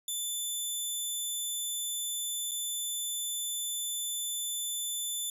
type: tone with dropouts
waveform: 10% pulse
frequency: 3520 Hz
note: A7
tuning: in tune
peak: -24 dBFS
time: 0.08-5.3 s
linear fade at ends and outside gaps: 2 ms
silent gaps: 2.512-2.516 s
effects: resampled to 32000 Hz